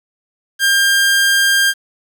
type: tone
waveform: sawtooth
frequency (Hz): 1600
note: G6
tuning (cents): +35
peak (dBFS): -7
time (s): 0.59-1.74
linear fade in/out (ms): 50
effects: 7-bit